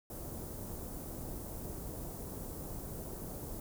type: band-stop noise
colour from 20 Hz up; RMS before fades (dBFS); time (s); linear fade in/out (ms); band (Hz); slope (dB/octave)
pink; -43; 0.1-3.6; 2; 630 to 11000; 12
effects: none